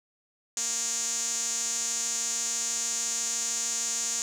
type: tone with band-pass filter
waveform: sawtooth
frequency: 233.1 Hz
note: A#3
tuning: in tune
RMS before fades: -30 dBFS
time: 0.57-4.22 s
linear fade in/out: 0 ms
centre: 6800 Hz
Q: 7.4
effects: none